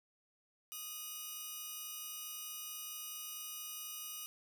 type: tone pair together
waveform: 5% pulse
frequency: 1244.5 / 2912 Hz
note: D#6 / F#7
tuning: 0 / -28 cents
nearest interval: octave + minor third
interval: 1472 cents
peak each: -38 / -36 dBFS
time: 0.72-4.26 s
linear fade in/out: 0 ms
effects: none